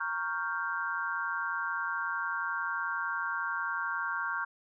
sine chord, G half-diminished seventh, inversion first, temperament equal, 932.3 / 1108.7 / 1396.9 / 1568 Hz, Bb5 / Db6 / F6 / G6, 0 / 0 / 0 / 0 cents, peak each -39 / -37 / -35 / -35 dBFS, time 0-4.45 s, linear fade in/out 10 ms, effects none

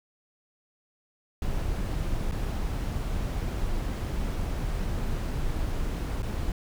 brown noise with dropouts, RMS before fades -29 dBFS, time 1.42-6.52 s, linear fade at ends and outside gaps 2 ms, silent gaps 2.314-2.32 / 6.222-6.229 s, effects none

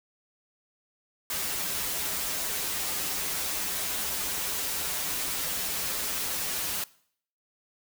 white noise with comb filter, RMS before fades -31 dBFS, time 1.3-6.84 s, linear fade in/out 2 ms, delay 8.6 ms, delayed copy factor -0.75, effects noise-tail reverb RT60 0.6 s tail -21 dB re dry

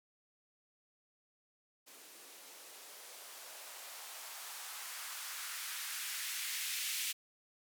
violet noise with band-pass filter sweep, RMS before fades -44 dBFS, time 1.86-7.13 s, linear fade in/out 20 ms, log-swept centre 290 to 2600 Hz, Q 1.4, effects none

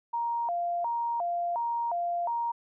sine tone with vibrato, 807 Hz, G#5, 50 cents flat, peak -27 dBFS, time 0.13-2.52 s, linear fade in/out 10 ms, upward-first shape square, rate 1.4 Hz, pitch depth 260 cents each way, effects none

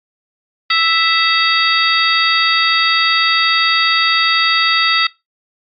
harmonic tone with a mistuned harmonic, 659.3 Hz, E5, in tune, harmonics 2 / 3 / 4 / 5 / 6 / 7, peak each -16 / -17 / -20 / -22 / -17 / -18 dBFS, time 0.7-5.07 s, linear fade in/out 5 ms, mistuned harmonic 6, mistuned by -100 cents, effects noise-tail reverb RT60 0.2 s tail -20 dB re dry + MP3 48 kbps

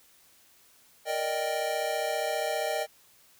square chord, Eb major seventh, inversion second, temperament equal, 466.2 / 587.3 / 622.3 / 784 Hz, Bb4 / D5 / Eb5 / G5, 0 / 0 / 0 / 0 cents, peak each -37 / -36 / -32 / -34 dBFS, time 1.05-2.87 s, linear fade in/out 50 ms, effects white hiss -60 dBFS RMS until 3.39 s

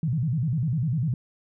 sine tone with vibrato, 139.4 Hz, C#3, 10 cents sharp, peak -22 dBFS, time 0.03-1.14 s, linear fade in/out 2 ms, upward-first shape square, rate 10 Hz, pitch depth 250 cents each way, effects none

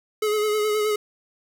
square tone with vibrato, 424.4 Hz, G#4, 38 cents sharp, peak -21 dBFS, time 0.22-0.96 s, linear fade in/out 5 ms, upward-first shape sine, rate 9.5 Hz, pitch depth 30 cents each way, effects 8-bit

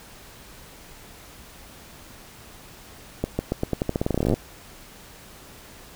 accelerating click train, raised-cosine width 2 ms, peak -9 dBFS, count 23, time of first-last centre 3.24-4.34 s, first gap 150 ms, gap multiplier 0.87, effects pink hiss -46 dBFS RMS until 5.95 s

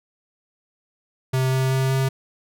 square tone with pitch steps, 130.6 / 131.51 / 132.42 / 133.34 Hz, C3 / C3 / C3 / C3, -3 / +9 / +21 / +33 cents, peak -19 dBFS, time 1.33-2.09 s, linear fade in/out 10 ms, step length 190 ms, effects none

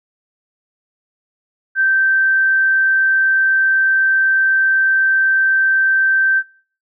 sine tone, 1558 Hz, G6, 11 cents flat, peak -11 dBFS, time 1.75-6.43 s, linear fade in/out 50 ms, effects noise-tail reverb RT60 0.5 s tail -25 dB re dry

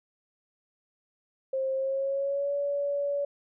sine tone with pitch glide, 531 to 569.1 Hz, C5 to C#5, +25 to +45 cents, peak -26 dBFS, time 1.53-3.25 s, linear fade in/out 5 ms, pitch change +120 cents, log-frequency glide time 1.74-2.54 s, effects none

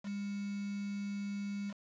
sine tone with quantisation, 201.7 Hz, G3, 50 cents sharp, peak -36 dBFS, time 0.03-1.74 s, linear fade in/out 50 ms, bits 8, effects resampled to 16000 Hz

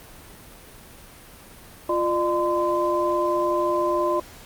sine tone cluster, 348.9 / 603 / 1026 Hz, F4 / D5 / C6, -2 / +46 / -34 cents, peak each -24 dBFS, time 1.89-4.2 s, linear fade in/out 5 ms, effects pink hiss -45 dBFS RMS until 4.45 s + Opus 32 kbps

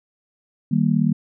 sine chord, Eb major, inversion none, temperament just, 155.56 / 194.45 / 233.3 Hz, Eb3 / G3 / Bb3, 0 / -14 / +2 cents, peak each -20 dBFS, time 0.71-1.13 s, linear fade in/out 10 ms, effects none

